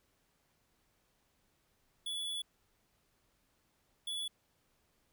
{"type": "tone bursts at uneven times", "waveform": "square", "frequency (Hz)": 3422, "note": "A7", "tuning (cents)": -49, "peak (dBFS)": -37, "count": 2, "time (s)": [[2.06, 2.42], [4.07, 4.28]], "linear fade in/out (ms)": 5, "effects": ["pink hiss -75 dBFS RMS until 5.12 s"]}